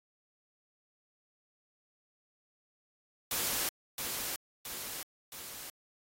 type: noise with echo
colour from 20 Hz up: white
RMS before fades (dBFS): -33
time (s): 3.31-3.69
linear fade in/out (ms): 2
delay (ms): 670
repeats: 3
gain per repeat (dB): -4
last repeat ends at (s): 5.7
effects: AAC 48 kbps